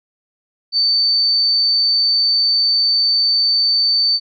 sine tone, 4555 Hz, C#8, 46 cents sharp, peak -12 dBFS, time 0.72-4.2 s, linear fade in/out 50 ms, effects none

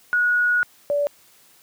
sine tone pair in turn, 1456 / 577.8 Hz, F#6 / D5, -28 / -28 cents, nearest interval octave + major third, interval 1600 cents, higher first, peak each -16 / -18 dBFS, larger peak first, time 0.13-0.63 / 0.9-1.07 s, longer first, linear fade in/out 0 ms, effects white hiss -54 dBFS RMS until 1.62 s + high-pass 80 Hz 12 dB/octave

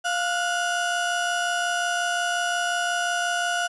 35% pulse tone pair together, 698.5 / 1462.6 Hz, F5 / F#6, 0 / -20 cents, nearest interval octave + minor second, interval 1280 cents, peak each -24 dBFS, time 0.04-3.68 s, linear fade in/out 20 ms, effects resampled to 24000 Hz

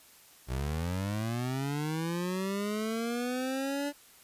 25% pulse linear sweep, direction up, 60.3 to 290.9 Hz, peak -27 dBFS, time 0.47-3.93 s, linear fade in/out 50 ms, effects white hiss -57 dBFS RMS until 4.23 s + resampled to 32000 Hz

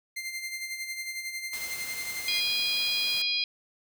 sawtooth tone with tremolo, 2093 Hz, C7, in tune, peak -28 dBFS, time 0.16-2.41 s, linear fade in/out 10 ms, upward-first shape sine, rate 11 Hz, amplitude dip 55%
white noise, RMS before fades -40 dBFS, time 1.53-3.22 s, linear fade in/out 2 ms
harmonic tone, 817 Hz, G#5, 29 cents flat, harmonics 3 / 4 / 5 / 6, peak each -31 / -31 / -31 / -31 dBFS, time 2.28-3.44 s, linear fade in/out 2 ms
effects none

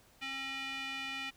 square tone with band-pass filter, 269.5 Hz, C#4, 49 cents flat, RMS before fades -40 dBFS, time 0.21-1.31 s, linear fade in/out 20 ms, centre 2600 Hz, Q 2.8, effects pink hiss -64 dBFS RMS until 1.36 s

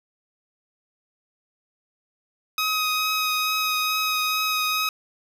15% pulse tone with vibrato, 1261 Hz, D#6, 23 cents sharp, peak -15 dBFS, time 2.58-4.89 s, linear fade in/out 2 ms, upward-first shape triangle, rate 2.3 Hz, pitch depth 14 cents each way, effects none

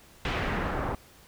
pink noise with low-pass filter sweep, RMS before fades -30 dBFS, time 0.25-0.95 s, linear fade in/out 2 ms, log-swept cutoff 2900 to 1000 Hz, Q 1.3, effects pink hiss -55 dBFS RMS until 1.27 s

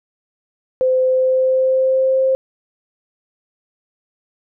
sine tone with pitch glide, 515 to 527.3 Hz, C5 to C5, -28 to +13 cents, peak -12 dBFS, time 0.81-2.35 s, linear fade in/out 0 ms, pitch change +41 cents, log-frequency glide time 1.03-2.21 s, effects none

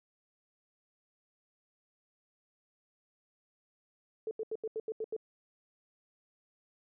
sine tone bursts, 440 Hz, A4, in tune, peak -33 dBFS, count 8, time 4.27-5.165 s, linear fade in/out 2 ms, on 41 ms, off 81 ms, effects none

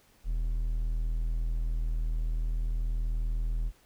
triangle tone, 40.21 Hz, E1, 42 cents flat, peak -25 dBFS, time 0.24-3.72 s, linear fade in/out 50 ms, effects pink hiss -63 dBFS RMS until 3.85 s

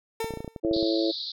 30% pulse tone with exponential decay, 450.4 Hz, A4, 40 cents sharp, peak -23 dBFS, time 0.2-0.6 s, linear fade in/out 5 ms, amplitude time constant 86 ms
clicks, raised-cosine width 2 ms, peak -21 dBFS, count 12, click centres 0.244 / 0.307 / 0.338 / 0.373 / 0.405 / 0.446 / 0.478 / 0.562 / 0.649 / 0.712 / 0.765 / 0.828 s
harmonic tone, 110.5 Hz, A2, 8 cents sharp, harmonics 3 / 4 / 5 / 6, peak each -24 / -32 / -29 / -36 dBFS, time 0.63-1.12 s, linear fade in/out 20 ms
pink band-pass noise, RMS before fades -34 dBFS, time 0.73-1.32 s, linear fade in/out 5 ms, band 3700 to 4700 Hz, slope 96 dB/octave
effects none

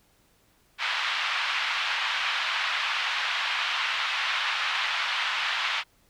white band-pass noise, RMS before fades -28 dBFS, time 0.78-5.84 s, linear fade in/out 50 ms, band 920 to 3400 Hz, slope 24 dB/octave, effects pink hiss -64 dBFS RMS until 6.09 s

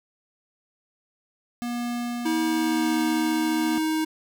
square tone with tremolo, 240 Hz, B3, 49 cents flat, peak -27 dBFS, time 1.62-3.78 s, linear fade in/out 0 ms, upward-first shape sine, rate 0.94 Hz, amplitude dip 30%
square tone with pitch glide, 320 to 314.7 Hz, D#4 to D#4, +49 to +20 cents, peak -23 dBFS, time 2.25-4.05 s, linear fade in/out 10 ms, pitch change -29 cents, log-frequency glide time 2.41-3.02 s
effects none

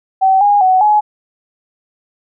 sine tone with pitch steps, 765 / 819 / 747 / 843 Hz, G5 / G#5 / F#5 / G#5, -42 / -24 / +16 / +26 cents, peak -7 dBFS, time 0.21-1.01 s, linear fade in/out 20 ms, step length 200 ms, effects none

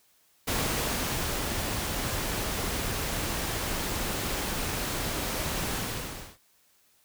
pink noise with ADSR envelope, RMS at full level -28 dBFS, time 0.47-6.38 s, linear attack 11 ms, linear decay 970 ms, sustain -3 dB, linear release 610 ms, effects white hiss -65 dBFS RMS until 7.04 s

